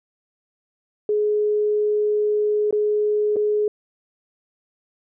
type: tone with dropouts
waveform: sine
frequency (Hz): 420.4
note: G#4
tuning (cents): +21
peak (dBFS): -17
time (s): 1.09-3.68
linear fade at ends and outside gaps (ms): 2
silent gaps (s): 2.709-2.726 / 3.36-3.366
effects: none